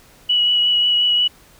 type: tone with vibrato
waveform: sine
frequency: 2931 Hz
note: F#7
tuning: 17 cents flat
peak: -13 dBFS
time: 0.29-1.28 s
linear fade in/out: 10 ms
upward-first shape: triangle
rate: 5.6 Hz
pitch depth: 17 cents each way
effects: pink hiss -49 dBFS RMS until 1.59 s